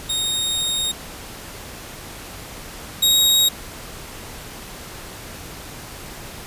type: tone pair in turn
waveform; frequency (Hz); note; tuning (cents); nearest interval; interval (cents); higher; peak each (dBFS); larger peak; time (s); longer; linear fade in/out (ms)
sawtooth; 3722 / 3781; A#7 / A#7; -3 / +24; unison; 27; second; -17 / -10; second; 0.09-0.92 / 3.02-3.49; first; 10
effects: pink hiss -36 dBFS RMS until 6.46 s + resampled to 32000 Hz